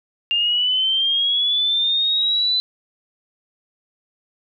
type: linear sweep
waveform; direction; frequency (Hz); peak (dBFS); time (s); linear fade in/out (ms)
sine; up; 2794 to 4019; -16; 0.31-2.6; 0
effects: none